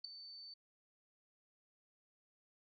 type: tone with ADSR envelope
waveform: sine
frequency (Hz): 4539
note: C#8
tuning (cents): +40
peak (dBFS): -37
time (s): 0.04-0.54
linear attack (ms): 8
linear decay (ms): 3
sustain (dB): -13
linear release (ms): 5
effects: none